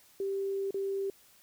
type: tone with dropouts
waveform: sine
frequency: 392 Hz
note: G4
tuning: in tune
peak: -30 dBFS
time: 0.2-1.1 s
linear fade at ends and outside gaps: 2 ms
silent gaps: 0.708-0.743 s
effects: white hiss -61 dBFS RMS until 1.42 s